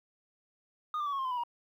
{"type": "tone with pitch steps", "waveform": "sine", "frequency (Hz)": [1228, 1184.1, 1141.8, 1101, 1061.7, 1023.7, 987.1, 951.9], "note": ["D#6", "D6", "D6", "C#6", "C6", "C6", "B5", "A#5"], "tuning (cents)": [-23, 14, -49, -12, 25, -38, -1, 36], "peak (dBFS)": -28, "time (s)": [0.94, 1.436], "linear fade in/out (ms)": 2, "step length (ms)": 62, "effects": ["tanh soft clip ceiling -30 dBFS", "11-bit"]}